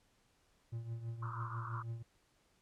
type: tone with tremolo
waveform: triangle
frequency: 115.5 Hz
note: A#2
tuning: 16 cents flat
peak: -35 dBFS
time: 0.72-2.03 s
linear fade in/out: 10 ms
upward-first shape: triangle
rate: 6.1 Hz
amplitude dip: 70%
type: band-pass noise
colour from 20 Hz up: white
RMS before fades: -46 dBFS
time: 1.22-1.83 s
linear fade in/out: 10 ms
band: 970 to 1400 Hz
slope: 96 dB/octave
effects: pink hiss -73 dBFS RMS until 2.61 s + low-pass 10000 Hz 12 dB/octave